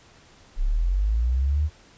sine linear sweep, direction up, 30.87 to 78.2 Hz, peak -19 dBFS, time 0.56-1.7 s, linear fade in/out 50 ms, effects pink hiss -53 dBFS RMS until 1.97 s + resampled to 16000 Hz

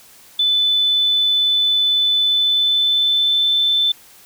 sine tone with pitch glide, 3502 to 3532 Hz, A7 to A7, -9 to +6 cents, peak -13 dBFS, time 0.39-3.92 s, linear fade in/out 5 ms, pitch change +15 cents, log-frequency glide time 2.18-3.52 s, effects white hiss -46 dBFS RMS until 4.25 s

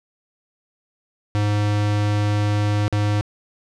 square tone with dropouts, 104 Hz, G#2, 3 cents sharp, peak -18 dBFS, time 1.35-3.21 s, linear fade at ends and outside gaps 0 ms, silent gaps 2.88-2.926 s, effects low-pass 6000 Hz 12 dB/octave

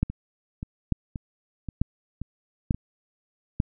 two click trains, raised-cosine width 5 ms, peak -9 / -20 dBFS, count 5 / 6, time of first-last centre 0.03-3.601 / 0.1-2.746 s, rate 1.12 / 1.89 Hz, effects none

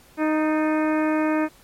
harmonic tone with a mistuned harmonic, 310 Hz, D#4, 6 cents flat, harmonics 1 / 2 / 3 / 4 / 5 / 6 / 7 / 8, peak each -20 / -26 / -30 / -32 / -34 / -36 / -37 / -38 dBFS, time 0.17-1.49 s, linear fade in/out 50 ms, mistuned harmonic 6, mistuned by -58 cents, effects pink hiss -53 dBFS RMS until 1.63 s + MP3 64 kbps

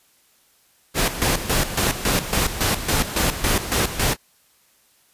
pink noise with tremolo, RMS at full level -19 dBFS, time 0.94-4.17 s, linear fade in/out 50 ms, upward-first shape square, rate 3.6 Hz, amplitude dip 70%, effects white hiss -59 dBFS RMS until 5.13 s + resampled to 32000 Hz

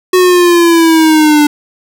square linear sweep, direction down, 369.1 to 293.7 Hz, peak -5 dBFS, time 0.13-1.47 s, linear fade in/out 5 ms, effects none

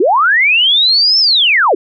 sine linear two-way sweep, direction up then down, 309.9 to 5390 to 310.4 Hz, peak -7 dBFS, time 0-1.75 s, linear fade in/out 5 ms, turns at 1.19 s, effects none

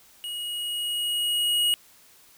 square tone with level ramp, 2892 Hz, F#7, 40 cents flat, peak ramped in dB -32 to -20 dBFS, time 0.24-1.74 s, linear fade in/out 0 ms, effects white hiss -55 dBFS RMS until 2.37 s

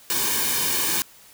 white noise with comb filter, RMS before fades -23 dBFS, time 0.1-1.02 s, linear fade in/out 0 ms, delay 1.5 ms, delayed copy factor -0.75, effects white hiss -50 dBFS RMS until 1.33 s

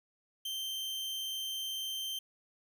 40% pulse tone, 3129 Hz, G7, 4 cents flat, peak -35 dBFS, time 0.45-2.19 s, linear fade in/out 5 ms, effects none

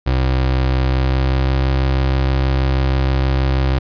30% pulse tone with pitch glide, 65 to 66.29 Hz, C2 to C2, -11 to +23 cents, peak -11 dBFS, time 0.06-3.79 s, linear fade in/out 10 ms, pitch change +34 cents, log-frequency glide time 0.78-1.68 s, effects resampled to 11025 Hz

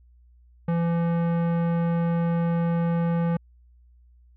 sine tone with tanh clipping, 169 Hz, E3, 43 cents sharp, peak -23 dBFS, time 0.68-3.37 s, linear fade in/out 5 ms, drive 17 dB, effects added 60 Hz sine -52 dBFS peak until 4.36 s

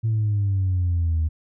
sine exponential sweep, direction down, 113.5 to 77.78 Hz, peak -17 dBFS, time 0.03-1.29 s, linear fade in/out 20 ms, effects tanh soft clip ceiling -16 dBFS

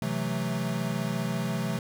square chord, F# half-diminished seventh, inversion second, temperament equal, 130.81 / 164.81 / 185 / 220 Hz, C3 / E3 / F#3 / A3, 0 / 0 / 0 / 0 cents, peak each -34 dBFS, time 0.02-1.79 s, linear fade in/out 2 ms, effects none

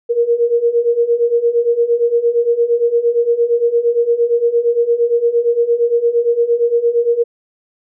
sine beating tone pair, 466.2 / 474.9 Hz, A#4 / A#4, 0 / +32 cents, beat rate 8.7 Hz, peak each -16 / -13 dBFS, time 0.09-7.24 s, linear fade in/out 20 ms, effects none

